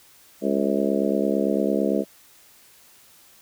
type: harmonic tone with a mistuned harmonic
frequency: 68.9 Hz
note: C#2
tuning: 10 cents flat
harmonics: 3 / 4 / 5 / 6 / 7 / 8 / 9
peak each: -25 / -26 / -27 / -28 / -28 / -29 / -30 dBFS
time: 0.41-2.05 s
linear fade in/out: 50 ms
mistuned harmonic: 9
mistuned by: +61 cents
effects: white hiss -53 dBFS RMS until 3.41 s